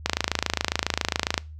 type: click train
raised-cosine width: 0.2 ms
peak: -4 dBFS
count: 37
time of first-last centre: 0.06-1.379 s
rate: 27.3 Hz
effects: noise-tail reverb RT60 0.3 s tail -23 dB re dry + added 77 Hz sine -38 dBFS peak until 1.59 s